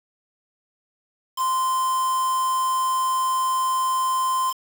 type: tone with quantisation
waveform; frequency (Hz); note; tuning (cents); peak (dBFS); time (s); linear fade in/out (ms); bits
triangle; 1040; C6; -11; -18; 1.36-4.54; 50; 5
effects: none